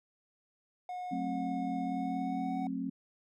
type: tone with pitch glide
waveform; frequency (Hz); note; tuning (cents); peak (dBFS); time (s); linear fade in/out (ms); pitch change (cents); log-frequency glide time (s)
triangle; 725 to 745.4; F#5 to F#5; -35 to +13; -35; 0.89-2.67; 2; +48; 1.84-2.54
type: chord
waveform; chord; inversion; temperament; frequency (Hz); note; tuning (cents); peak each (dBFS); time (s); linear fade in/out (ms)
sine; F# diminished; none; just; 185 / 222 / 266.4; F#3 / A3 / C4; 0 / +16 / +31; -39 / -40 / -35; 1.11-2.9; 10
effects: none